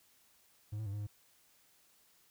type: tone with pitch steps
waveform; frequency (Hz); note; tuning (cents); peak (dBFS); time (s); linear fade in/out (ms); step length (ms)
triangle; 105.2 / 109.5 / 99.1 / 104.3 / 103.6; G#2 / A2 / G2 / G#2 / G#2; +23 / -8 / +19 / +8 / -4; -35; 0.72-1.07; 10; 70
effects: white hiss -68 dBFS RMS until 2.3 s